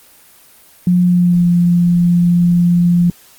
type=tone with pitch glide; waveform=sine; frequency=178.4 to 174.12 Hz; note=F3 to F3; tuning=+37 to -5 cents; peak=-8 dBFS; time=0.87-3.1 s; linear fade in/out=2 ms; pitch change=-42 cents; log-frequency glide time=1.03-1.48 s; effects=white hiss -45 dBFS RMS until 3.38 s + Opus 24 kbps